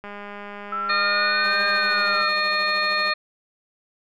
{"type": "click train", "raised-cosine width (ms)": 0.5, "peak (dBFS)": -22, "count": 445, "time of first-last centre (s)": [0.04, 2.216], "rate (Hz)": 204}
{"type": "exponential two-way sweep", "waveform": "sine", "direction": "up then down", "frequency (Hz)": [1318.5, 1596, 1318.5], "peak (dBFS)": -24, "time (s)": [0.72, 2.29], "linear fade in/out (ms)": 5, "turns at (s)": 1.68}
{"type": "harmonic tone", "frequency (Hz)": 610, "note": "D#5", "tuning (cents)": -34, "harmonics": [1, 2, 3, 4, 6, 7], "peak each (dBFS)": [-31, -25, -24, -27, -35, -26], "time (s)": [0.89, 3.14], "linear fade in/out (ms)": 10}
{"type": "tone with tremolo", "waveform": "10% pulse", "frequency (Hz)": 196, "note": "G3", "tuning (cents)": 0, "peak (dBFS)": -28, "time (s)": [1.44, 3.11], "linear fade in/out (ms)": 0, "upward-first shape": "triangle", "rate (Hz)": 13, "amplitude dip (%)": 70}
{"effects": []}